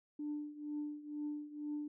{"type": "tone with tremolo", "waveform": "sine", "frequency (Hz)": 296.6, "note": "D4", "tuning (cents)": 17, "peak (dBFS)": -35, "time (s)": [0.19, 1.88], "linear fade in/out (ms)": 5, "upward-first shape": "triangle", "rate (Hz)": 2.1, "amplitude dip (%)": 85, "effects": ["tanh soft clip ceiling -33 dBFS"]}